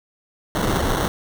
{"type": "noise with sample-and-hold", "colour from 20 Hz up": "pink", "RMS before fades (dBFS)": -21, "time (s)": [0.55, 1.08], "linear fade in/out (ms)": 0, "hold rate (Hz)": 2450, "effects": []}